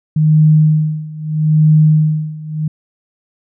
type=tone with tremolo; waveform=sine; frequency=154.6 Hz; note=D#3; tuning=11 cents flat; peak=-5 dBFS; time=0.16-2.68 s; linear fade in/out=5 ms; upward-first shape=sine; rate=0.78 Hz; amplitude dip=90%; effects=none